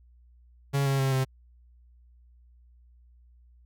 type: tone with pitch steps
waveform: 45% pulse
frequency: 139.5 / 136.87 / 134.28 / 131.75 Hz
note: C#3 / C#3 / C3 / C3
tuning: +11 / -22 / +45 / +12 cents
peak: -23 dBFS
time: 0.73-1.25 s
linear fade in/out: 20 ms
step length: 130 ms
effects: added 60 Hz sine -54 dBFS peak until 3.65 s